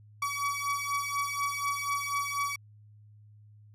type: beating tone pair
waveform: 30% pulse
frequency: 1135 / 1139.1 Hz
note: C#6 / C#6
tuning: +41 / +47 cents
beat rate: 4.1 Hz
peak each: -30 dBFS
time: 0.22-2.56 s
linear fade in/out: 5 ms
effects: added 105 Hz sine -52 dBFS peak until 3.74 s + resampled to 32000 Hz